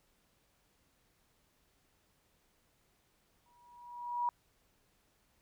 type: tone with exponential growth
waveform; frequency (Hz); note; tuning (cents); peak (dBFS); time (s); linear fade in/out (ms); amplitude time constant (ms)
sine; 964; B5; -42; -28; 3.46-4.29; 1; 180
effects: pink hiss -73 dBFS RMS until 5.41 s